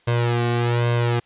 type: tone with flanger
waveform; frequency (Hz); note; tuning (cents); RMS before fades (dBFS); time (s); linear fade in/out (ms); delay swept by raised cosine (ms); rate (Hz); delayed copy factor
sawtooth; 119.1; A#2; +38; -20; 0.07-1.2; 10; 1.9 to 2.67; 1.2; +0.95
effects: white hiss -58 dBFS RMS until 1.25 s + resampled to 8000 Hz